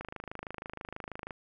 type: click train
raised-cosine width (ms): 0.5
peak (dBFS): -24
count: 35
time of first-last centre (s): 0.01-1.308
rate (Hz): 26.2
effects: none